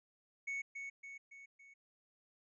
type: tone with echo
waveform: triangle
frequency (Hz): 2217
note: C#7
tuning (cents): 0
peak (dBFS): -36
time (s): 0.47-0.62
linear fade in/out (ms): 10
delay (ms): 280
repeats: 4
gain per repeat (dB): -5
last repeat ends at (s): 1.74
effects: resampled to 22050 Hz